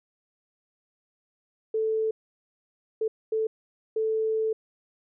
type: tone bursts at uneven times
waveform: sine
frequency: 440 Hz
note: A4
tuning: in tune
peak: -23 dBFS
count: 4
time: 1.74-2.11 / 3.01-3.08 / 3.32-3.47 / 3.96-4.53 s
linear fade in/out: 5 ms
effects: none